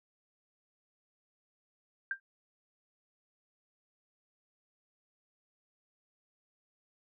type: tone with exponential decay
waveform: sine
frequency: 1586 Hz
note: G6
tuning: 20 cents sharp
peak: -27 dBFS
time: 2.11-2.2 s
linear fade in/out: 2 ms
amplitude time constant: 18 ms
effects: none